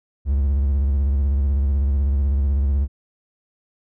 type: tone with vibrato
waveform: triangle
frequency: 69.3 Hz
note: C#2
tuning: in tune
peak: -14 dBFS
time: 0.25-2.88 s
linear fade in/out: 50 ms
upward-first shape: square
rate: 16 Hz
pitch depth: 80 cents each way
effects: none